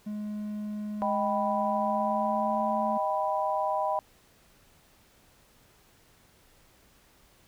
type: tone with pitch glide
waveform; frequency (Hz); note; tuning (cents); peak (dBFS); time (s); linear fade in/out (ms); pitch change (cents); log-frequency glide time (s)
triangle; 210 to 217.3; G#3 to A3; +19 to -21; -30; 0.06-2.98; 10; +60; 1.43-2.63
type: chord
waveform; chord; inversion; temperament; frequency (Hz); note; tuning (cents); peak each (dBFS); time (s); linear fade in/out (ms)
sine; Eb augmented; none; equal; 622.3 / 784 / 987.8; Eb5 / G5 / B5; 0 / 0 / 0; -30; 1.02-3.99; 0
effects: pink hiss -61 dBFS RMS until 7.47 s